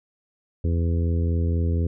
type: harmonic tone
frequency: 84.1 Hz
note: E2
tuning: 35 cents sharp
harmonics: 1 / 2 / 3 / 4 / 5 / 6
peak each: -20 / -30 / -32 / -36 / -35 / -39 dBFS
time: 0.64-1.87 s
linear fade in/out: 5 ms
effects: none